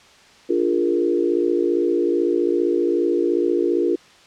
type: chord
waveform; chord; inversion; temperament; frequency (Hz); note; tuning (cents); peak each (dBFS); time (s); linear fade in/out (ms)
sine; Bb dominant seventh; first; equal with one note detuned; 293.7 / 349.2 / 411.7 / 466.2; D4 / F4 / Ab4 / Bb4; 0 / 0 / -15 / 0; -24 / -19 / -24 / -24; 0.49-3.96; 10
effects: white hiss -49 dBFS RMS until 4.26 s + low-pass 5000 Hz 12 dB/octave